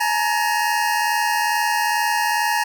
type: tone pair together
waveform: 25% pulse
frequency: 850 / 932.3 Hz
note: G#5 / A#5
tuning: +40 / 0 cents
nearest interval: major second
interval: 160 cents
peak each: -17 dBFS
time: 0-2.64 s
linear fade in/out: 10 ms
effects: none